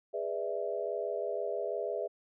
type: chord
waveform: sine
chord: E dominant seventh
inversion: first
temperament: just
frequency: 412 / 494.4 / 593.3 / 659.3 Hz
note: G#4 / B4 / D5 / E5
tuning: -14 / +2 / +18 / 0 cents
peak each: -37 / -38 / -38 / -37 dBFS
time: 0.13-2.08 s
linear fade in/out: 20 ms
effects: none